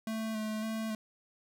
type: tone with vibrato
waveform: square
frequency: 218.7 Hz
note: A3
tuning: 10 cents flat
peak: -34 dBFS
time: 0.07-0.95 s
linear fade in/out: 2 ms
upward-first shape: square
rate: 1.8 Hz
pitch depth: 20 cents each way
effects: none